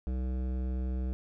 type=tone with hard clipping; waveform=sine; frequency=63.6 Hz; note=C2; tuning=48 cents flat; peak=-32 dBFS; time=0.07-1.13 s; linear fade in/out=0 ms; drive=14 dB; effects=none